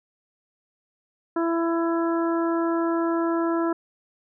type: harmonic tone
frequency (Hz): 333.7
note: E4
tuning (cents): +21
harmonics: 1 / 2 / 3 / 4 / 5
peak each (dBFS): -22 / -30 / -31 / -32 / -39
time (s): 1.36-3.73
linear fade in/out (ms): 5
effects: none